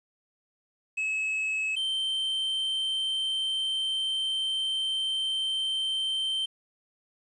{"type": "tone pair in turn", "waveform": "triangle", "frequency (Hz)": [2580, 3117], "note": ["E7", "G7"], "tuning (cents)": [-38, -11], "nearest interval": "minor third", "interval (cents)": 327, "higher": "second", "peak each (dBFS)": -25, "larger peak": "neither", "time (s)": [[0.97, 1.76], [1.76, 6.46]], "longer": "second", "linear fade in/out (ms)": 10, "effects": ["resampled to 24000 Hz", "10-bit"]}